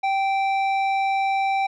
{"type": "tone with low-pass filter", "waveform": "square", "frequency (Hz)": 780, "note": "G5", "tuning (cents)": -9, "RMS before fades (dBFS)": -22, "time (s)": [0.03, 1.67], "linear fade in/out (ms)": 10, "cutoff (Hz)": 2600, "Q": 1.1, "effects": []}